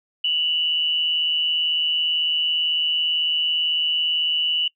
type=tone pair together; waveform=sine; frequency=2794 / 2952 Hz; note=F7 / F#7; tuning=0 / -5 cents; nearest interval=minor second; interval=95 cents; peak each=-27 / -19 dBFS; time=0.24-4.68 s; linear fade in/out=5 ms; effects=noise-tail reverb RT60 0.1 s tail -24 dB re dry